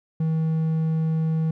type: tone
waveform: triangle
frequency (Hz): 160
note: D#3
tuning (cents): +49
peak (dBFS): -18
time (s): 0.2-1.51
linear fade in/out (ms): 5
effects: none